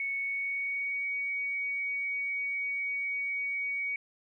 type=tone with pitch glide; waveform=sine; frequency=2216 to 2248 Hz; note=C#7 to C#7; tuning=-1 to +24 cents; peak=-30 dBFS; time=0-3.96 s; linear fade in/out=2 ms; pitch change=+25 cents; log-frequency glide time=0.13-1.03 s; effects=12-bit